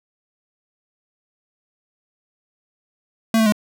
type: tone with pitch steps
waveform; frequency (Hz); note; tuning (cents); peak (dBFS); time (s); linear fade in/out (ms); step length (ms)
square; 224.6 / 220.8 / 209.9; A3 / A3 / G#3; +36 / +6 / +19; -14; 3.34-3.523; 2; 61
effects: none